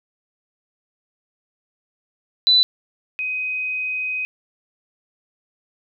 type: tone pair in turn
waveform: sine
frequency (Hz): 3989 / 2513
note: B7 / D#7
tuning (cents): +17 / +17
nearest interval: minor sixth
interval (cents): 800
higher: first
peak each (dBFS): -11 / -22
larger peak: first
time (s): 2.47-2.63 / 3.19-4.25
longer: second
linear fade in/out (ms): 0
effects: none